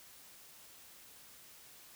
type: silence
effects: white hiss -57 dBFS RMS until 1.95 s